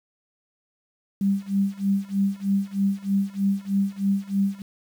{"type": "tone with tremolo", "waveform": "sine", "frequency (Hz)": 197.4, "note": "G3", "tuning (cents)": 12, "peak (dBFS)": -17, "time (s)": [1.21, 4.62], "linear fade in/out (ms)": 2, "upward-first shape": "sine", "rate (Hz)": 3.2, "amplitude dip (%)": 95, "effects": ["8-bit"]}